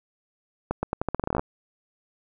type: accelerating click train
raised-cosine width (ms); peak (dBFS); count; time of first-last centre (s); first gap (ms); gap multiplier
1; -11; 15; 0.71-1.395; 120; 0.84
effects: none